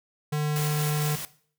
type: tone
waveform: square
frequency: 150 Hz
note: D3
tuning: 37 cents sharp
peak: -25 dBFS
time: 0.32-1.16 s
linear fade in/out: 10 ms
type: noise with tremolo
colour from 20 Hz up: white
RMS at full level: -33 dBFS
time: 0.56-1.25 s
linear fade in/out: 0 ms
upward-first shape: square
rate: 4.4 Hz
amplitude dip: 25%
effects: noise-tail reverb RT60 0.5 s tail -17 dB re dry